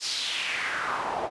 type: noise with band-pass filter sweep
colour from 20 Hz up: pink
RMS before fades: -30 dBFS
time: 0-1.3 s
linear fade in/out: 50 ms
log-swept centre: 5400 to 640 Hz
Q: 2.9
effects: resampled to 24000 Hz